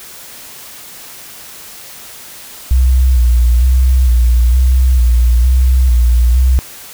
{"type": "tone with vibrato", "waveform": "sine", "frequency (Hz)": 61.74, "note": "B1", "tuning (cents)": 0, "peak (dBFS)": -6, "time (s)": [2.71, 6.59], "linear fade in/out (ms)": 0, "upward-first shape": "square", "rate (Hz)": 1.1, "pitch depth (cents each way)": 55, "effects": ["white hiss -33 dBFS RMS until 6.93 s"]}